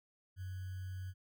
sine tone with sample-and-hold, 93 Hz, F#2, 9 cents sharp, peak -40 dBFS, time 0.36-1.14 s, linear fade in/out 50 ms, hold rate 1575 Hz, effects none

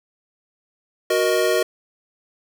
square chord, D# minor, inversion first, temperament equal with one note detuned, 370 / 471.3 / 622.3 Hz, F#4 / A#4 / D#5, 0 / +19 / 0 cents, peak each -22 dBFS, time 1.1-1.63 s, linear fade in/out 5 ms, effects none

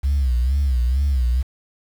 sine tone with vibrato, 65.2 Hz, C2, 5 cents flat, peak -14 dBFS, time 0.03-1.43 s, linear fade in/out 20 ms, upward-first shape sine, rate 2.2 Hz, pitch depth 150 cents each way, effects tanh soft clip ceiling -13 dBFS + 7-bit

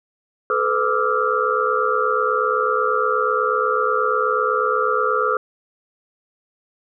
sine tone cluster, 433.8 / 502 / 1175 / 1285 / 1384 Hz, A4 / B4 / D6 / E6 / F6, -25 / +28 / +1 / -45 / -16 cents, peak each -23 dBFS, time 0.5-5.37 s, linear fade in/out 2 ms, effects none

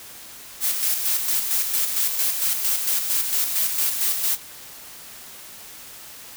blue noise with tremolo, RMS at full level -21 dBFS, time 0.6-4.38 s, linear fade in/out 50 ms, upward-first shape square, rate 4.4 Hz, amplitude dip 45%, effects white hiss -41 dBFS RMS until 6.36 s

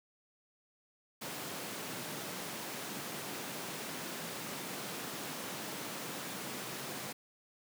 pink high-pass noise, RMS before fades -42 dBFS, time 1.21-7.13 s, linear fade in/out 10 ms, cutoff 150 Hz, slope 24 dB/octave, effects none

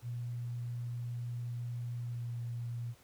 sine tone with pitch glide, 120.3 to 118.78 Hz, B2 to A#2, -45 to +33 cents, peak -36 dBFS, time 0.02-2.95 s, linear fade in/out 50 ms, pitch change -22 cents, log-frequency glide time 1.99-2.37 s, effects pink hiss -63 dBFS RMS until 3.03 s

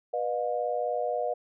sine tone cluster, 489.3 / 608 / 712 Hz, B4 / D#5 / F5, -16 / -40 / +33 cents, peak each -31 dBFS, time 0.13-1.34 s, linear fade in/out 10 ms, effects none

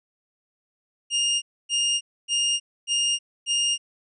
sawtooth tone bursts, 2828 Hz, F7, 21 cents sharp, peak -17 dBFS, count 5, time 1.1-3.78 s, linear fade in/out 50 ms, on 320 ms, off 270 ms, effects resampled to 22050 Hz

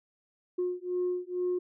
sine beating tone pair, 358.7 / 360.9 Hz, F4 / F#4, +46 / -43 cents, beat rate 2.2 Hz, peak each -31 dBFS, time 0.58-1.59 s, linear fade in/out 10 ms, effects tanh soft clip ceiling -23 dBFS

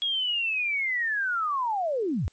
sine linear sweep, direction down, 3322 to 57 Hz, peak -24 dBFS, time 0.02-2.28 s, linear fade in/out 0 ms, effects white hiss -63 dBFS RMS until 2.32 s + MP3 32 kbps

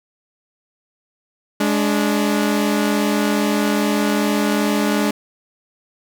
sawtooth tone pair together, 208.2 / 291 Hz, G#3 / D4, +5 / -16 cents, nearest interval tritone, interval 579 cents, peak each -14 / -16 dBFS, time 1.6-5.11 s, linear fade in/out 5 ms, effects none

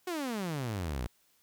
sawtooth exponential sweep, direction down, 374.8 to 55.4 Hz, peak -29 dBFS, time 0.07-1.07 s, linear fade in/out 5 ms, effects white hiss -69 dBFS RMS until 1.42 s

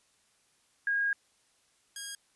sine / 5% pulse tone pair in turn, 1632 / 1632 Hz, G#6 / G#6, -31 / -31 cents, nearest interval unison, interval 0 cents, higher neither, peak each -26 dBFS, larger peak neither, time 0.87-1.13 / 1.96-2.15 s, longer first, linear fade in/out 2 ms, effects white hiss -69 dBFS RMS until 2.35 s + resampled to 24000 Hz

